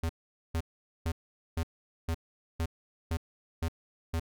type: tone bursts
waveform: square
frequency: 82.41 Hz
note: E2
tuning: in tune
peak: -29 dBFS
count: 9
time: 0.03-4.197 s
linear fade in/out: 5 ms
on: 63 ms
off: 450 ms
effects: none